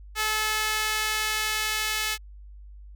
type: tone with high-pass filter sweep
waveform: sawtooth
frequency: 431.5 Hz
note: A4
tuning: 34 cents flat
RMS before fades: -27 dBFS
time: 0.15-2.18 s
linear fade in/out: 50 ms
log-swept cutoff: 1400 to 2100 Hz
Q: 0.96
effects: added 50 Hz sine -42 dBFS peak until 2.95 s